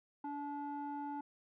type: tone with low-pass filter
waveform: square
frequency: 288.2 Hz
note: D4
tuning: 33 cents flat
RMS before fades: -42 dBFS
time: 0.24-1.21 s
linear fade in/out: 5 ms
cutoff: 1000 Hz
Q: 9.6
effects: none